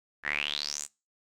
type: tone with band-pass filter sweep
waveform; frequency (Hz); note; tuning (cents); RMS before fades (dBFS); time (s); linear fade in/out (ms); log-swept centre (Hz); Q
sawtooth; 73.42; D2; 0; -33; 0.23-0.88; 50; 1700 to 8200; 8.1
effects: noise-tail reverb RT60 0.3 s tail -24 dB re dry